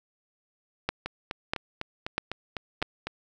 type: two click trains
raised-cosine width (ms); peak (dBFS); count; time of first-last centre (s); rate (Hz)
0.3; -10 / -16; 4 / 9; 0.89-2.825 / 1.06-3.07; 1.55 / 3.98
effects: none